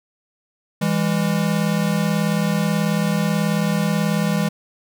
square tone pair together, 164.81 / 203.2 Hz, E3 / G#3, 0 / -38 cents, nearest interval major third, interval 362 cents, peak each -21 dBFS, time 0.81-4.49 s, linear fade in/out 10 ms, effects none

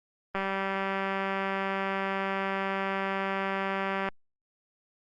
click train, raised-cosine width 0.5 ms, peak -16 dBFS, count 726, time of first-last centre 0.35-4.087 s, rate 194 Hz, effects Opus 32 kbps

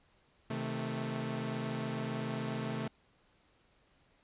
sawtooth chord, A diminished, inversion first, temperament equal with one note detuned, 130.81 / 158.01 / 220 Hz, C3 / Eb3 / A3, 0 / +27 / 0 cents, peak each -35 / -38 / -34 dBFS, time 0.5-2.88 s, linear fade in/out 5 ms, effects pink hiss -69 dBFS RMS until 4.23 s + resampled to 8000 Hz

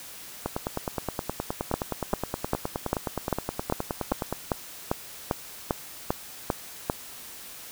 two click trains, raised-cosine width 1 ms, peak -13 / -9 dBFS, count 38 / 14, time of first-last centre 0.46-4.326 / 1.74-6.899 s, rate 9.57 / 2.52 Hz, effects white hiss -43 dBFS RMS until 7.71 s

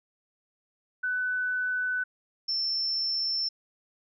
sine tone pair in turn, 1499 / 5362 Hz, F#6 / E8, +22 / +29 cents, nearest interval octave + minor seventh, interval 2207 cents, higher second, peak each -26 dBFS, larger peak neither, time 1.03-2.04 / 2.48-3.49 s, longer neither, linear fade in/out 10 ms, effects none

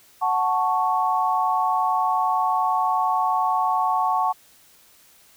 sine chord, F# minor, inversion none, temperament equal, 740 / 880 / 1108.7 Hz, F#5 / A5 / C#6, 0 / 0 / 0 cents, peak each -23 dBFS, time 0.21-4.33 s, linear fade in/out 20 ms, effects white hiss -54 dBFS RMS until 5.36 s

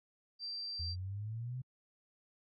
sine tone, 4699 Hz, D8, in tune, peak -39 dBFS, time 0.39-0.96 s, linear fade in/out 50 ms
sine exponential sweep, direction up, 82 to 130.81 Hz, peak -38 dBFS, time 0.79-1.62 s, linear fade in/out 10 ms
effects AAC 48 kbps

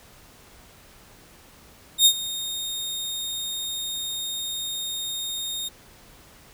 sawtooth tone with ADSR envelope, 3693 Hz, A#7, 17 cents flat, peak -8 dBFS, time 1.98-5.69 s, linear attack 77 ms, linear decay 71 ms, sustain -17 dB, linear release 14 ms, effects pink hiss -51 dBFS RMS until 6.53 s

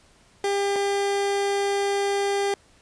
30% pulse tone pair in turn, 400 / 400 Hz, G4 / G4, +35 / +35 cents, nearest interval unison, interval 0 cents, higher neither, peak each -19 dBFS, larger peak neither, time 0.44-0.76 / 0.76-2.54 s, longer second, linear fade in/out 2 ms, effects pink hiss -57 dBFS RMS until 2.81 s + resampled to 22050 Hz

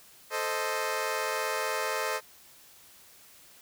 15% pulse chord, A diminished, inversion none, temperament equal, 440 / 523.3 / 622.3 Hz, A4 / C5 / Eb5, 0 / 0 / 0 cents, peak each -27 dBFS, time 0.3-2.21 s, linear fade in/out 50 ms, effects white hiss -55 dBFS RMS until 3.61 s

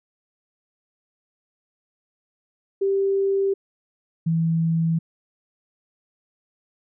sine tone pair in turn, 392 / 164.06 Hz, G4 / E3, 0 / -8 cents, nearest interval octave + minor third, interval 1508 cents, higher first, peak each -18 dBFS, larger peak neither, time 2.81-3.54 / 4.26-4.99 s, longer neither, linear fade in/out 10 ms, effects none

